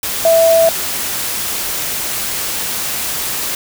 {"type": "tone in noise", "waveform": "sine", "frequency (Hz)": 659, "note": "E5", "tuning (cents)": -1, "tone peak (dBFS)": -7, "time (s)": [0.25, 0.69], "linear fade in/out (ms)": 2, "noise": "white", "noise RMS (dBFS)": -20, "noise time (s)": [0.03, 3.55], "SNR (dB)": 10, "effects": []}